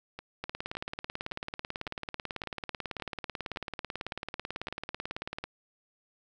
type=two click trains; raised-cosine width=0.3 ms; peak=-24 / -19 dBFS; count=9 / 92; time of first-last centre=0.19-4.684 / 0.44-5.44 s; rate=1.78 / 18.2 Hz; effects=none